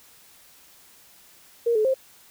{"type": "tone with pitch steps", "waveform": "sine", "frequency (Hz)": [468.9, 430.4, 528], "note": ["A#4", "A4", "C5"], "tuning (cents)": [10, -38, 16], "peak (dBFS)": -18, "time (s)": [1.66, 1.942], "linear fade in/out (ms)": 10, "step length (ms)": 94, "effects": ["white hiss -53 dBFS RMS until 2.3 s"]}